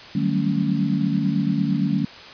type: tone cluster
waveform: sine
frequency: 151.9 / 186.7 / 195.6 / 223.6 / 278.1 Hz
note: D#3 / F#3 / G3 / A3 / C#4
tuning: -41 / +16 / -4 / +28 / +6 cents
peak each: -25 dBFS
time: 0.15-2.05 s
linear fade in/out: 5 ms
effects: white hiss -40 dBFS RMS until 2.33 s + resampled to 11025 Hz